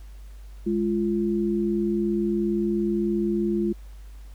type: tone pair together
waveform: sine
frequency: 207.7 / 344.8 Hz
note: G#3 / F4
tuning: 0 / -22 cents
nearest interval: major sixth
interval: 878 cents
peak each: -24 dBFS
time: 0.66-3.73 s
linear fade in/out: 10 ms
effects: added 50 Hz sine -39 dBFS peak until 4.34 s + pink hiss -58 dBFS RMS until 4.34 s